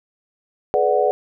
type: chord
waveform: sine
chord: G# half-diminished seventh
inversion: none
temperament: equal with one note detuned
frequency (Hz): 424 / 493.9 / 587.3 / 740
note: G#4 / B4 / D5 / F#5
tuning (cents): +36 / 0 / 0 / 0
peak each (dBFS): -20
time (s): 0.74-1.11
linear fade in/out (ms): 0
effects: none